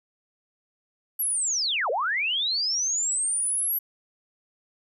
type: linear two-way sweep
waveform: sine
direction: down then up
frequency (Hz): 11840 to 429 to 11840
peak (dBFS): -23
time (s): 1.19-3.79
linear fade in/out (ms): 10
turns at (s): 1.9
effects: none